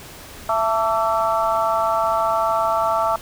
harmonic tone with a mistuned harmonic, 222.2 Hz, A3, 17 cents sharp, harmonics 3 / 4 / 5 / 6, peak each -21 / -22 / -23 / -24 dBFS, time 0.49-3.16 s, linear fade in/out 2 ms, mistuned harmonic 5, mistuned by +56 cents, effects pink hiss -39 dBFS RMS until 3.21 s

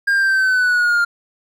triangle linear sweep, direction down, 1617 to 1396.9 Hz, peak -11 dBFS, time 0.07-1.05 s, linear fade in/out 10 ms, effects none

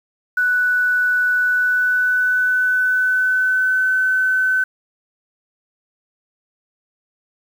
sine tone with pitch glide, 1484 to 1517.8 Hz, F#6 to F#6, +5 to +44 cents, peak -14 dBFS, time 0.37-4.64 s, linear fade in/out 5 ms, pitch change +39 cents, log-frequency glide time 1.36-3.9 s, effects 7-bit

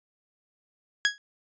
sawtooth tone with exponential decay, 1661.2 Hz, G#6, in tune, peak -13 dBFS, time 1.05-1.18 s, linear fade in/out 0 ms, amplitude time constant 28 ms, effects resampled to 16000 Hz

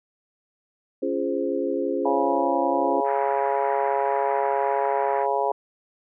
sine chord, Db major seventh, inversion none, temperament equal with one note detuned, 277.2 / 343.4 / 415.3 / 523.3 Hz, Db4 / F4 / Ab4 / C5, 0 / -29 / 0 / 0 cents, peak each -28 dBFS, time 1.02-3.01 s, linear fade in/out 10 ms
harmonic tone, 138.59 Hz, C#3, in tune, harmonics 3 / 4 / 5 / 6 / 7, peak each -27 / -27 / -27 / -27 / -27 dBFS, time 2.05-5.52 s, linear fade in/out 5 ms
pink band-pass noise, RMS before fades -38 dBFS, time 3.04-5.27 s, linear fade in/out 50 ms, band 1000 to 2100 Hz, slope 48 dB/octave
effects none

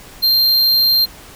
square tone, 4178 Hz, C8, 3 cents flat, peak -11 dBFS, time 0.22-1.06 s, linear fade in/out 20 ms, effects pink hiss -39 dBFS RMS until 1.35 s

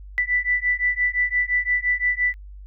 sine beating tone pair, 1975.5 / 1981.3 Hz, B6 / B6, 0 / +5 cents, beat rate 5.8 Hz, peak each -22 / -22 dBFS, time 0.18-2.34 s, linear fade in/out 0 ms, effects added 49 Hz sine -37 dBFS peak until 2.66 s

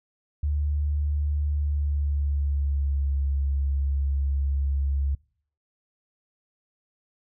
sine tone with pitch glide, 73.42 to 69.3 Hz, D2 to C#2, 0 to 0 cents, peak -22 dBFS, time 0.43-5.15 s, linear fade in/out 5 ms, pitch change -100 cents, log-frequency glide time 1.5-3.16 s, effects noise-tail reverb RT60 0.6 s tail -25 dB re dry

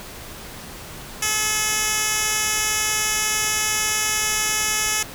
10% pulse tone with band-pass filter, 428.9 Hz, A4, 44 cents flat, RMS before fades -22 dBFS, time 1.22-5.03 s, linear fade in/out 5 ms, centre 7600 Hz, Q 0.86, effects pink hiss -37 dBFS RMS until 5.14 s

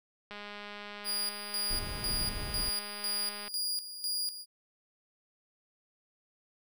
click train, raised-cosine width 0.3 ms, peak -28 dBFS, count 654, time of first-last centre 0.31-3.48 s, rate 206 Hz
sawtooth tone with tremolo, 4854 Hz, D#8, 44 cents flat, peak -28 dBFS, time 1.04-4.46 s, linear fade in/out 50 ms, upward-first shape square, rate 2 Hz, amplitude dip 70%
brown noise, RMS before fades -38 dBFS, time 1.7-2.7 s, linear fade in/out 10 ms
effects none

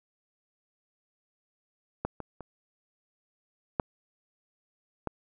clicks, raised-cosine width 1 ms, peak -15 / -23 / -27 / -11 / -17 dBFS, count 5, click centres 2.05 / 2.203 / 2.407 / 3.798 / 5.073 s, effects none

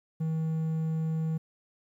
triangle tone, 159.9 Hz, D#3, 48 cents sharp, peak -25 dBFS, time 0.2-1.38 s, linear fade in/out 10 ms, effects 11-bit

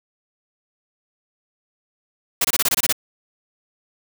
white noise bursts, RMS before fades -18 dBFS, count 9, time 2.41-2.926 s, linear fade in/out 5 ms, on 36 ms, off 24 ms, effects none

